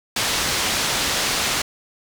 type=low-pass noise; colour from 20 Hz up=white; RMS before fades=-22 dBFS; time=0.16-1.62 s; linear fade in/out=5 ms; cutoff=5900 Hz; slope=12 dB/octave; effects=none